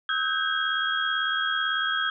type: tone cluster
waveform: sine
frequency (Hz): 1286 / 1529 / 1607 / 3275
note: E6 / G6 / G6 / G#7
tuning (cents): -43 / -44 / +43 / -25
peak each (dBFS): -29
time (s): 0.09-2.1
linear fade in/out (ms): 2
effects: none